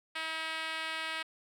5% pulse tone with band-pass filter, 320.2 Hz, D#4, 50 cents sharp, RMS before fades -37 dBFS, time 0.15-1.23 s, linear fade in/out 10 ms, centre 2100 Hz, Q 0.72, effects none

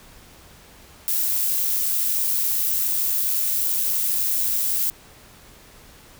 violet noise with amplitude modulation, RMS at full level -21 dBFS, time 1.08-4.9 s, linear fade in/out 0 ms, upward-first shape sine, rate 91.9 Hz, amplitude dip 25%, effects pink hiss -48 dBFS RMS until 6.19 s

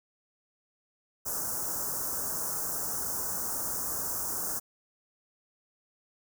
white band-stop noise, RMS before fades -33 dBFS, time 1.25-4.6 s, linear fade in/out 20 ms, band 1500 to 5600 Hz, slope 48 dB/octave, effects none

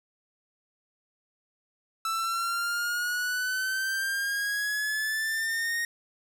45% pulse exponential sweep, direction up, 1320 to 1867 Hz, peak -27 dBFS, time 2.05-5.85 s, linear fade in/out 2 ms, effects none

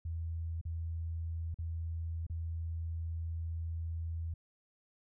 sine tone with dropouts, 82.41 Hz, E2, in tune, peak -35 dBFS, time 0.05-4.34 s, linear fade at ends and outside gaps 5 ms, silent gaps 0.613-0.652 / 1.544-1.587 / 2.267-2.298 s, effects none

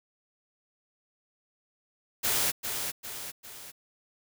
white noise with echo, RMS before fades -27 dBFS, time 2.23-2.52 s, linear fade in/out 20 ms, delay 400 ms, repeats 3, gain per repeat -6 dB, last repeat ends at 3.72 s, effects none

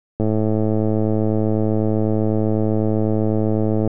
click train, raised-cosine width 2 ms, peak -7 dBFS, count 398, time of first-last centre 0.2-3.876 s, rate 108 Hz, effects none

